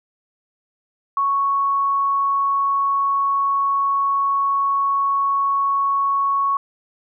sine tone, 1108.7 Hz, C#6, in tune, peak -16 dBFS, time 1.17-6.57 s, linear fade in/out 2 ms, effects none

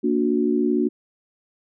sine chord, Bb augmented, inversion none, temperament just, 233.1 / 291.4 / 364.2 Hz, Bb3 / D4 / F#4, 0 / -13 / -27 cents, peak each -22 dBFS, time 0.03-0.89 s, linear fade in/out 20 ms, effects none

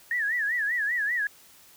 sine tone with vibrato, 1800 Hz, A6, 39 cents sharp, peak -24 dBFS, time 0.11-1.27 s, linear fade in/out 2 ms, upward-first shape sine, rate 5.1 Hz, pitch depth 160 cents each way, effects white hiss -54 dBFS RMS until 1.76 s

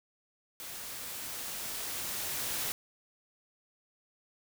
white noise with level ramp, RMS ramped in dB -43 to -34 dBFS, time 0.6-2.72 s, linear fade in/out 0 ms, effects none

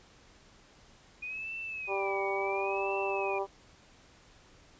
sine tone with vibrato, 2448 Hz, D#7, 29 cents flat, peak -36 dBFS, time 1.22-3.39 s, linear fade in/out 10 ms, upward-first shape sine, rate 0.71 Hz, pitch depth 150 cents each way
harmonic tone, 196 Hz, G3, in tune, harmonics 2 / 3 / 4 / 5 / 6, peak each -33 / -37 / -36 / -38 / -44 dBFS, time 1.87-3.47 s, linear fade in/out 50 ms
effects pink hiss -59 dBFS RMS until 4.79 s + resampled to 16000 Hz

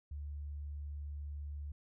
sine tone, 72.8 Hz, D2, 15 cents flat, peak -40 dBFS, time 0.11-1.72 s, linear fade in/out 5 ms, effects none

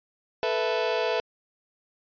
sawtooth chord, A suspended second, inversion none, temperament just, 440 / 495 / 660 Hz, A4 / B4 / E5, 0 / +4 / +2 cents, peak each -24 dBFS, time 0.43-1.2 s, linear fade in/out 0 ms, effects resampled to 11025 Hz

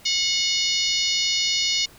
harmonic tone with a mistuned harmonic, 728 Hz, F#5, 28 cents flat, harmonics 3 / 4 / 5 / 6 / 7 / 8 / 9, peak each -29 / -27 / -27 / -26 / -26 / -31 / -34 dBFS, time 0.05-1.86 s, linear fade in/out 10 ms, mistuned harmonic 9, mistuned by +56 cents, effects pink hiss -49 dBFS RMS until 1.98 s

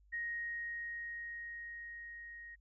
sine tone with level ramp, 1874 Hz, A#6, 9 cents sharp, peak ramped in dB -36 to -48 dBFS, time 0.12-2.56 s, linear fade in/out 20 ms, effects added 50 Hz sine -63 dBFS peak until 2.6 s

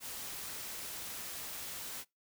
white noise, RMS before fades -43 dBFS, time 0-2.05 s, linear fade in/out 50 ms, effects noise-tail reverb RT60 0.2 s tail -24 dB re dry

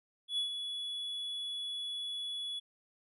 triangle tone with ADSR envelope, 3399 Hz, G#7, 39 cents sharp, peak -28 dBFS, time 0.28-2.6 s, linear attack 99 ms, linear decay 110 ms, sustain -7 dB, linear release 16 ms, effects resampled to 32000 Hz

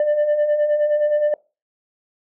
sine beating tone pair, 587.3 / 596.9 Hz, D5 / D5, 0 / +28 cents, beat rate 9.6 Hz, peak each -21 / -14 dBFS, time 0-1.34 s, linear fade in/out 2 ms, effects noise-tail reverb RT60 0.3 s tail -24 dB re dry + tanh soft clip ceiling -13 dBFS

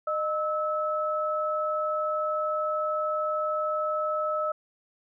sine tone pair together, 613.2 / 1300 Hz, D#5 / E6, -25 / -24 cents, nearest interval octave + minor second, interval 1301 cents, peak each -28 dBFS, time 0.07-4.52 s, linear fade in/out 5 ms, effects none

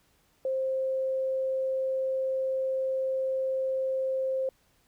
sine tone, 527 Hz, C5, 12 cents sharp, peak -26 dBFS, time 0.45-4.49 s, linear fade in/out 2 ms, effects pink hiss -67 dBFS RMS until 4.87 s

